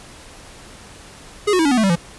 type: tone with pitch steps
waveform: square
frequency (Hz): 415.5 / 365.9 / 322.3 / 283.8 / 249.9 / 220.1 / 193.84 / 170.71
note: G#4 / F#4 / E4 / C#4 / B3 / A3 / G3 / F3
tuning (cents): +1 / -19 / -39 / +41 / +21 / +1 / -19 / -39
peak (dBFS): -14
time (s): 1.47-1.958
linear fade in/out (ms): 10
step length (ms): 61
effects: pink hiss -41 dBFS RMS until 2.18 s + resampled to 24000 Hz